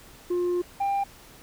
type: tone pair in turn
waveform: sine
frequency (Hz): 354.2 / 795.2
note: F4 / G5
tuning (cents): +24 / +25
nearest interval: octave + major second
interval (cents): 1401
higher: second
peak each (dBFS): -20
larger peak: neither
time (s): 0.3-0.62 / 0.8-1.04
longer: first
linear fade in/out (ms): 10
effects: tanh soft clip ceiling -22 dBFS + pink hiss -50 dBFS RMS until 1.42 s